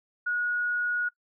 sine tone, 1452 Hz, F#6, 33 cents flat, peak -25 dBFS, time 0.26-1.09 s, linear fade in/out 10 ms, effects noise-tail reverb RT60 0.1 s tail -22 dB re dry

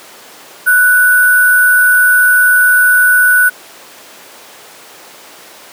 sine tone with sample-and-hold, 1482 Hz, F#6, 2 cents sharp, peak -5 dBFS, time 0.66-3.5 s, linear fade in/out 20 ms, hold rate 11025 Hz, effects pink hiss -35 dBFS RMS until 5.72 s + high-pass 400 Hz 12 dB/octave

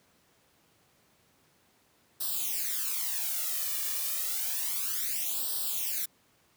blue noise with flanger, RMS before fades -32 dBFS, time 2.2-6.06 s, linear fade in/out 10 ms, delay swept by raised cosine 0.22 to 1.72 ms, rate 0.3 Hz, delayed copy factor +1, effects pink hiss -66 dBFS RMS until 6.56 s + high-pass 100 Hz 12 dB/octave

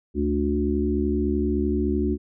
harmonic tone with a mistuned harmonic, 73.42 Hz, D2, in tune, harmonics 1 / 3 / 4 / 5, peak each -26 / -26 / -26 / -26 dBFS, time 0.14-2.18 s, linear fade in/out 50 ms, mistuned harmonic 5, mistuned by -16 cents, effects none

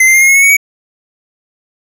square tone with pitch steps, 2060 / 2088 / 2115 / 2144 / 2172 / 2201 / 2231 / 2261 Hz, C7 / C7 / C7 / C7 / C#7 / C#7 / C#7 / C#7, -28 / -4 / +18 / +42 / -36 / -13 / +11 / +34 cents, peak -5 dBFS, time 0-0.568 s, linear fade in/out 5 ms, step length 71 ms, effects none

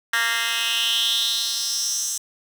10% pulse tone with high-pass filter sweep, 231.2 Hz, A#3, 14 cents flat, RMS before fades -23 dBFS, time 0.13-2.18 s, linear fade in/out 5 ms, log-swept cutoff 1800 to 6900 Hz, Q 4.4, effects none

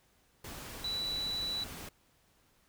sine tone in noise, 3951 Hz, B7, in tune, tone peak -33 dBFS, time 0.84-1.64 s, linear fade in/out 5 ms, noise pink, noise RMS -45 dBFS, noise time 0.44-1.89 s, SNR +9 dB, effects pink hiss -69 dBFS RMS until 2.68 s

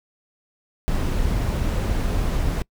brown noise, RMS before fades -22 dBFS, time 0.88-2.62 s, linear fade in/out 0 ms, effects noise-tail reverb RT60 0.1 s tail -25 dB re dry

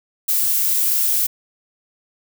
violet noise, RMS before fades -18 dBFS, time 0.28-1.27 s, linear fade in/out 10 ms, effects none

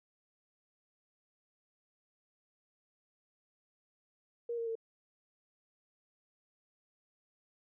sine tone with pitch steps, 471.6 / 461.9 / 452.4 Hz, A#4 / A#4 / A4, +20 / -16 / +48 cents, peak -34 dBFS, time 4.49-4.754 s, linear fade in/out 5 ms, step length 88 ms, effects none

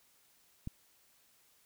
click, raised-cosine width 5 ms, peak -26 dBFS, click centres 0.674 s, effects white hiss -68 dBFS RMS until 1.65 s

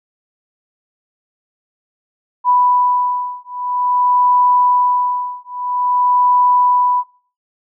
sine beating tone pair, 989 / 989.5 Hz, B5 / B5, +2 / +3 cents, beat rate 0.5 Hz, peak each -15 dBFS, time 2.44-7.04 s, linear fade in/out 50 ms, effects noise-tail reverb RT60 0.4 s tail -19 dB re dry

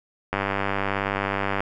click train, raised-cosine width 0.5 ms, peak -9 dBFS, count 127, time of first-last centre 0.33-1.605 s, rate 98.8 Hz, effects none

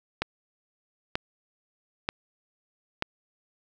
click train, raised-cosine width 0.3 ms, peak -10 dBFS, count 4, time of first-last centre 0.22-3.024 s, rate 1.07 Hz, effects none

